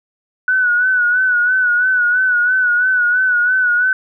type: tone with vibrato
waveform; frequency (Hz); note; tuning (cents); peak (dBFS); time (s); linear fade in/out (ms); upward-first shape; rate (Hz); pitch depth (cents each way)
sine; 1480; F#6; 0; -11; 0.48-3.93; 2; sine; 3; 53
effects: none